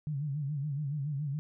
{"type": "tone with vibrato", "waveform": "sine", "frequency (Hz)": 144.4, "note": "D3", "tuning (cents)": -29, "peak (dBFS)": -31, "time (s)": [0.07, 1.39], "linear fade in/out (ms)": 0, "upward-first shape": "sine", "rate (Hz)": 7.1, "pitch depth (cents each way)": 110, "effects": []}